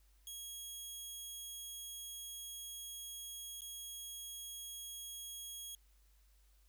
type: tone with dropouts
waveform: 15% pulse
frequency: 3300 Hz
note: G#7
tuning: 12 cents flat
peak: -38 dBFS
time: 0.27-5.75 s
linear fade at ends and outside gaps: 1 ms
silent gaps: 3.608-3.618 s
effects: added 50 Hz sine -65 dBFS peak until 6.68 s + white hiss -75 dBFS RMS until 6.68 s